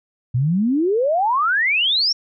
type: exponential sweep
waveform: sine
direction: up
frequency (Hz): 116.3 to 5640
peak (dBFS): -15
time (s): 0.34-2.13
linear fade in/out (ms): 10
effects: none